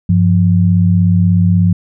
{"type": "tone pair together", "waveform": "sine", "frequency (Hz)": [98.09, 174.61], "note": ["G2", "F3"], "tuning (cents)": [2, 0], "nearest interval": "minor seventh", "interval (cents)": 998, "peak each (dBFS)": -10, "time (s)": [0.09, 1.73], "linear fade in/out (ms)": 5, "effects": []}